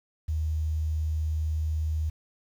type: tone with quantisation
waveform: sine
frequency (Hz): 78.1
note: D#2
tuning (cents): +7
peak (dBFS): -25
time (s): 0.28-2.1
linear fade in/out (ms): 10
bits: 9
effects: none